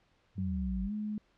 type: exponential sweep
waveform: sine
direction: down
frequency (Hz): 103.83 to 46.36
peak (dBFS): -34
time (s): 0.35-0.9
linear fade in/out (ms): 50
type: tone with pitch glide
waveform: sine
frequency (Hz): 188.4 to 211.5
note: F#3 to G#3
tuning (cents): +32 to +32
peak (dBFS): -33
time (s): 0.38-1.18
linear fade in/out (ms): 2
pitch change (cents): +200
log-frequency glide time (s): 0.82-0.93
effects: pink hiss -70 dBFS RMS until 1.37 s + low-pass 4000 Hz 12 dB/octave